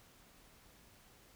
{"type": "silence", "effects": ["pink hiss -63 dBFS RMS until 1.35 s"]}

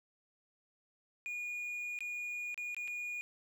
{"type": "tone with dropouts", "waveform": "triangle", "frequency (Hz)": 2442, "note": "D#7", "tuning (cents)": -33, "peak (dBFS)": -36, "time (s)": [1.26, 3.21], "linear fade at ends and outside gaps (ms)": 0, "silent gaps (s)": [[1.989, 2.006], [2.544, 2.577], [2.746, 2.766], [2.876, 2.88]], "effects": []}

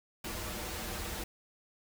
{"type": "noise with comb filter", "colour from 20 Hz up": "pink", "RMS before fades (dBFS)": -39, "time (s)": [0.24, 1.24], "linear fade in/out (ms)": 5, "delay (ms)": 7.3, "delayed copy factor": -0.8, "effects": []}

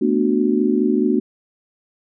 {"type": "chord", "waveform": "sine", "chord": "B minor seventh", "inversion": "third", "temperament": "just", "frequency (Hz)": [222.2, 246.9, 296.3, 370.4], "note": ["A3", "B3", "D4", "F#4"], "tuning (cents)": [17, 0, 15, 2], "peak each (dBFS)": -20, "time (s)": [0.01, 1.2], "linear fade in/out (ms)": 10, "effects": []}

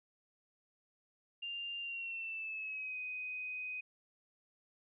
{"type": "tone with pitch glide", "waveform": "sine", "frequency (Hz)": [2794, 2504], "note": ["F7", "D#7"], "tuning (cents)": [0, 10], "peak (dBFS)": -39, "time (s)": [1.42, 3.81], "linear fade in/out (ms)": 10, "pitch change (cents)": -190, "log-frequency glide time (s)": [1.8, 2.98], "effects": []}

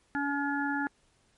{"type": "harmonic tone", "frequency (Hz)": 283.8, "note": "C#4", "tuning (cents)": 41, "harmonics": [1, 3, 5, 6], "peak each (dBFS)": [-31, -34, -35, -35], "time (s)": [0.15, 0.87], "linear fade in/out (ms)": 0, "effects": ["pink hiss -68 dBFS RMS until 1.37 s", "MP3 48 kbps"]}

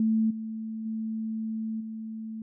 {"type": "tone with level steps", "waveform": "sine", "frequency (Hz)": 221, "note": "A3", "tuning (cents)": 8, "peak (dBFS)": [-21, -32, -29, -34], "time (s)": [0, 2.42], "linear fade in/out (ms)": 2, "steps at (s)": [0.3, 0.85, 1.8], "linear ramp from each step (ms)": 10, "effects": []}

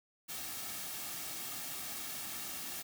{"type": "noise with comb filter", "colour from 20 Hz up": "white", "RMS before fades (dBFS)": -42, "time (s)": [0.28, 2.83], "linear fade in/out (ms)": 20, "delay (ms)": 2, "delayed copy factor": -0.5, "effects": []}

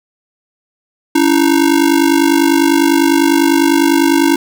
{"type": "ring-modulated tone", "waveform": "square", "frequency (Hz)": 308, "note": "D#4", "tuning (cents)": -17, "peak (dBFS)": -6, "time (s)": [1.15, 4.36], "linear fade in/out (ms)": 5, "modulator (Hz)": 25, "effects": []}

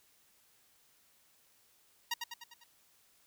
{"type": "tone with echo", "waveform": "10% pulse", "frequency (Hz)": 944, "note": "A#5", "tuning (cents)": 22, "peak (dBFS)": -23, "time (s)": [2.11, 2.14], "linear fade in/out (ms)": 5, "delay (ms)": 100, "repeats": 5, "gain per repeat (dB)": -5, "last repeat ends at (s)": 2.64, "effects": ["white hiss -68 dBFS RMS until 3.26 s"]}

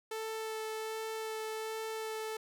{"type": "tone with vibrato", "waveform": "sawtooth", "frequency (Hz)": 440, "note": "A4", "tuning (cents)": 0, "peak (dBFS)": -33, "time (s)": [0.11, 2.37], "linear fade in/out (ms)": 5, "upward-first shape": "sine", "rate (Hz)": 1.3, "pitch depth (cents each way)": 9, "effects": []}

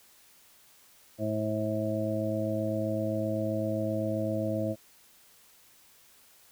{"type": "harmonic tone", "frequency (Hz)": 107.7, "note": "A2", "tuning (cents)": -37, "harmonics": [1, 2, 3, 5, 6], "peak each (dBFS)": [-34, -34, -34, -34, -34], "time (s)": [1.18, 4.76], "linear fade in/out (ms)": 50, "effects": ["white hiss -59 dBFS RMS until 6.51 s"]}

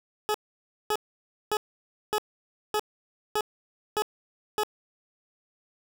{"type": "tone bursts", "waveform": "20% pulse", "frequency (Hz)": 424.1, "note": "G#4", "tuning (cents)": 36, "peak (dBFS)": -19, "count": 8, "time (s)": [0.29, 4.634], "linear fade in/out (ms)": 0, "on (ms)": 53, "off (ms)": 560, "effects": []}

